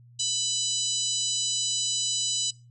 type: harmonic tone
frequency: 994 Hz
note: B5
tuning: 11 cents sharp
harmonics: 3 / 4 / 5 / 6 / 7 / 8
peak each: -33 / -31 / -35 / -34 / -31 / -32 dBFS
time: 0.19-2.51 s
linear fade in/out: 10 ms
effects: noise-tail reverb RT60 0.3 s tail -22 dB re dry + added 120 Hz sine -50 dBFS peak until 2.7 s